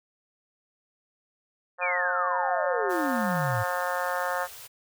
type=harmonic tone; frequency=178.9 Hz; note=F3; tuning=42 cents sharp; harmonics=3 / 4 / 5 / 6 / 7 / 8 / 9 / 10; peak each=-32 / -33 / -34 / -35 / -35 / -36 / -37 / -37 dBFS; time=1.78-4.48 s; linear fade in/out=50 ms
type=exponential sweep; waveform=sine; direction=down; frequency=2500 to 103.83 Hz; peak=-27 dBFS; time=1.81-3.64 s; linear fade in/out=20 ms
type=band-stop noise; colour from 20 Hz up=white; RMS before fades=-44 dBFS; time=2.89-4.68 s; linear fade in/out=20 ms; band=140 to 400 Hz; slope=96 dB/octave
effects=none